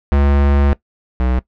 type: tone pair in turn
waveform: square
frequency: 70.6 / 62.78 Hz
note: C#2 / B1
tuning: +32 / +29 cents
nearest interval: major second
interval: 203 cents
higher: first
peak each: -11 / -14 dBFS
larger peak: first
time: 0.12-0.73 / 1.2-1.39 s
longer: first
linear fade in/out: 0 ms
effects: noise-tail reverb RT60 0.1 s tail -19 dB re dry + low-pass 2000 Hz 12 dB/octave